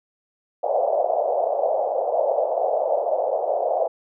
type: band-pass noise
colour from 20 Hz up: pink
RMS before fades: -22 dBFS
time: 0.63-3.88 s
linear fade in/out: 10 ms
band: 530 to 720 Hz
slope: 48 dB/octave
effects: none